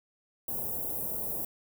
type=band-stop noise; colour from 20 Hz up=white; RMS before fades=-34 dBFS; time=0.48-1.45 s; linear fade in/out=2 ms; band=740 to 12000 Hz; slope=24 dB/octave; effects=none